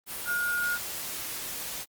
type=tone in noise; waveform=sine; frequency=1432 Hz; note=F6; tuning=43 cents sharp; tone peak=-26 dBFS; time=0.25-0.79 s; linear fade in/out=50 ms; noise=white; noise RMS=-36 dBFS; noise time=0.06-1.86 s; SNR=+7 dB; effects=Opus 32 kbps